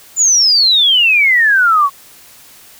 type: exponential sweep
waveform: sine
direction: down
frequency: 7190 to 1086 Hz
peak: -7 dBFS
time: 0.16-1.9 s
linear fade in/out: 50 ms
effects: white hiss -41 dBFS RMS until 2.79 s